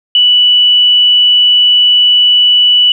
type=tone; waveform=sine; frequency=2960 Hz; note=F#7; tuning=in tune; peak=-4 dBFS; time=0.15-2.92 s; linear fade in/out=2 ms; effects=none